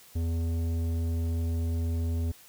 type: tone with tanh clipping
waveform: sine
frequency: 83 Hz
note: E2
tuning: 12 cents sharp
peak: -28 dBFS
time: 0.15-2.32 s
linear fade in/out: 10 ms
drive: 12 dB
effects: white hiss -54 dBFS RMS until 2.48 s